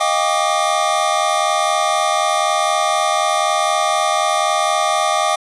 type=tone cluster; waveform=square; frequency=626 / 707 / 798 / 1153 / 1217 Hz; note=D#5 / F5 / G5 / D6 / D#6; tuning=+10 / +21 / +31 / -32 / -39 cents; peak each=-22 dBFS; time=0-5.36 s; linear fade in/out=10 ms; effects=resampled to 24000 Hz